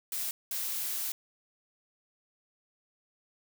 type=noise bursts at uneven times; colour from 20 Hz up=blue; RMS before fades=-34 dBFS; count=2; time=0.12-0.31 / 0.51-1.12 s; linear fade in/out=2 ms; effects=none